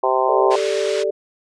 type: harmonic tone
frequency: 129.9 Hz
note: C3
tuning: 12 cents flat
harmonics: 3 / 4 / 5 / 6 / 7 / 8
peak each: -22 / -22 / -22 / -22 / -22 / -22 dBFS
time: 0.03-0.56 s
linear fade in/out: 5 ms
type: chord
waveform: sine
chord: G suspended second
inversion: none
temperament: just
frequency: 392 / 441 / 588 Hz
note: G4 / A4 / D5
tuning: 0 / +4 / +2 cents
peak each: -22 dBFS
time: 0.28-1.11 s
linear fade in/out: 10 ms
type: band-pass noise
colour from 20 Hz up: pink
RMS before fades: -31 dBFS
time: 0.5-1.04 s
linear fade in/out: 20 ms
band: 1600 to 5600 Hz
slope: 12 dB/octave
effects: resampled to 22050 Hz